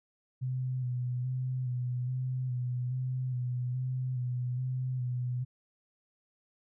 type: tone with vibrato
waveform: sine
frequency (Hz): 126.2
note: B2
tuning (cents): +38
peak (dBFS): -30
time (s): 0.41-5.45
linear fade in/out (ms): 20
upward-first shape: square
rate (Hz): 1.2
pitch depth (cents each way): 28
effects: none